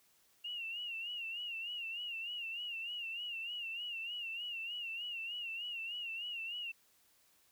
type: tone with vibrato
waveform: sine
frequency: 2794 Hz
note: F7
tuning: in tune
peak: -39 dBFS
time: 0.44-6.72 s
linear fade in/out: 10 ms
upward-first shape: sine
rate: 3.3 Hz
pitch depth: 88 cents each way
effects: white hiss -70 dBFS RMS until 7.51 s